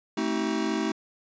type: chord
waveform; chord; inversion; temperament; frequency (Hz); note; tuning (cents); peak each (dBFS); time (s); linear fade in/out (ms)
square; A diminished seventh; none; just; 220 / 264 / 316.8 / 380.2; A3 / C4 / Eb4 / Gb4; 0 / +16 / +31 / +47; -31 / -34 / -30 / -33; 0.17-0.92; 5
effects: resampled to 16000 Hz